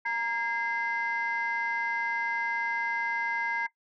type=tone cluster; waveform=sine; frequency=932 / 1628 / 2069 Hz; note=A#5 / G#6 / C7; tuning=-1 / -35 / -20 cents; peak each=-31 dBFS; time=0.05-3.67 s; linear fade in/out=10 ms; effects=noise-tail reverb RT60 0.1 s tail -19 dB re dry + tanh soft clip ceiling -21 dBFS